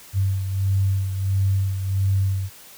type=beating tone pair; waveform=sine; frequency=96.7 / 98.2 Hz; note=G2 / G2; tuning=-23 / +4 cents; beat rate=1.5 Hz; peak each=-19 / -27 dBFS; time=0.13-2.5 s; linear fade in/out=50 ms; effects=white hiss -45 dBFS RMS until 2.77 s